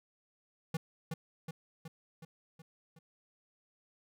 square tone with echo, 162.1 Hz, E3, 29 cents flat, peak -32 dBFS, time 0.74-0.77 s, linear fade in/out 5 ms, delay 370 ms, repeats 6, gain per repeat -4 dB, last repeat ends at 2.99 s, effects none

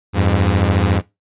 sawtooth beating tone pair, 86.8 / 100.8 Hz, F2 / G2, -10 / +49 cents, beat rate 14 Hz, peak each -12 dBFS, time 0.13-1.02 s, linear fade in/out 50 ms, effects noise-tail reverb RT60 0.2 s tail -18 dB re dry + resampled to 8000 Hz

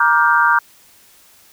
sine chord, G minor seventh, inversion first, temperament just, 940.8 / 1176 / 1411.2 / 1568 Hz, Bb5 / D6 / F6 / G6, +16 / +2 / +18 / 0 cents, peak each -16 dBFS, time 0-0.59 s, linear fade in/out 5 ms, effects white hiss -49 dBFS RMS until 1.52 s

